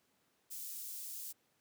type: high-pass noise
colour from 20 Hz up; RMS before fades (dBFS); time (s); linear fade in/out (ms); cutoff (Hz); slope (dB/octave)
white; -45; 0.5-1.33; 20; 6700; 12
effects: pink hiss -75 dBFS RMS until 1.6 s + high-pass 150 Hz 12 dB/octave